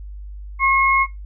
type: tone pair together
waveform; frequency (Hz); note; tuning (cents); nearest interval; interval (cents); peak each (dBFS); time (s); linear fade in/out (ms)
sine; 1082 / 2164; C#6 / C#7; -42 / -42; octave; 1200; -16; 0.59-1.07; 50
effects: noise-tail reverb RT60 0.2 s tail -17 dB re dry + added 50 Hz sine -31 dBFS peak until 1.25 s